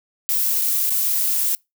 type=noise with dropouts; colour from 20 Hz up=violet; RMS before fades=-20 dBFS; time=0.29-1.55 s; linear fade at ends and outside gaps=0 ms; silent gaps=0.613-0.617 / 0.896-0.904 s; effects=noise-tail reverb RT60 0.2 s tail -25 dB re dry